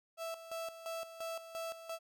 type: tone with tremolo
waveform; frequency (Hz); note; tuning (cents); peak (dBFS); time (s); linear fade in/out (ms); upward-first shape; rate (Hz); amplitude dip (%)
35% pulse; 659.3; E5; 0; -37; 0.17-1.99; 50; square; 2.9; 70
effects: none